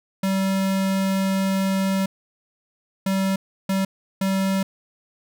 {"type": "tone bursts at uneven times", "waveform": "square", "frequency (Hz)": 192.7, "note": "G3", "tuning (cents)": -29, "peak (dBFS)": -20, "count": 4, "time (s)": [[0.23, 2.06], [3.06, 3.36], [3.69, 3.85], [4.21, 4.63]], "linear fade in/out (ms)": 5, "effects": []}